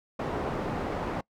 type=low-pass noise; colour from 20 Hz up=white; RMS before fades=-32 dBFS; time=0.19-1.21 s; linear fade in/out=5 ms; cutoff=750 Hz; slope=12 dB/octave; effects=noise-tail reverb RT60 0.1 s tail -24 dB re dry